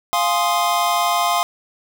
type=chord; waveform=square; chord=F minor seventh; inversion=none; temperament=equal; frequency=698.5 / 830.6 / 1046.5 / 1244.5 Hz; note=F5 / Ab5 / C6 / Eb6; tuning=0 / 0 / 0 / 0 cents; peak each=-21 / -25 / -21 / -25 dBFS; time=0.13-1.43 s; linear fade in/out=0 ms; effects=none